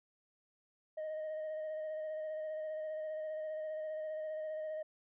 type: tone with vibrato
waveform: sine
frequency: 622.3 Hz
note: D#5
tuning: in tune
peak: -35 dBFS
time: 0.97-4.83 s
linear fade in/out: 10 ms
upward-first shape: square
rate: 15 Hz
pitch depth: 15 cents each way
effects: tanh soft clip ceiling -37 dBFS